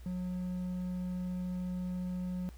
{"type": "tone", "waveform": "triangle", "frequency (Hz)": 181.4, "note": "F#3", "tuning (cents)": -34, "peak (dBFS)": -32, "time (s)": [0.06, 2.49], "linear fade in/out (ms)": 0, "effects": ["added 60 Hz sine -47 dBFS peak until 2.57 s", "pink hiss -62 dBFS RMS until 2.57 s"]}